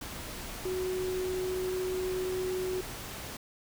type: tone in noise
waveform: sine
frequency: 370 Hz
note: F#4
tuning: in tune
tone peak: -30 dBFS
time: 0.65-2.81 s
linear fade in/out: 5 ms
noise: pink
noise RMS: -41 dBFS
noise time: 0.01-3.37 s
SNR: +8 dB
effects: none